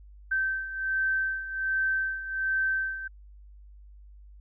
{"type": "beating tone pair", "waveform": "sine", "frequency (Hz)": [1550, 1551.3], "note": ["G6", "G6"], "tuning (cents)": [-20, -19], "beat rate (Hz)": 1.3, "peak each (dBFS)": [-32, -27], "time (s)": [0.31, 3.08], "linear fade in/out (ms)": 10, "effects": ["added 50 Hz sine -47 dBFS peak until 4.4 s"]}